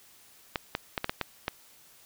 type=clicks; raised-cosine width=0.3 ms; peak=-12 dBFS; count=7; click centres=0.558 / 0.751 / 0.978 / 1.044 / 1.095 / 1.213 / 1.481 s; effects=white hiss -57 dBFS RMS until 2.05 s